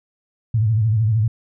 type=tone with vibrato; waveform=sine; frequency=110 Hz; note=A2; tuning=in tune; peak=-14 dBFS; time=0.54-1.28 s; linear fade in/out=5 ms; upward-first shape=sine; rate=13 Hz; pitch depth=110 cents each way; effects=none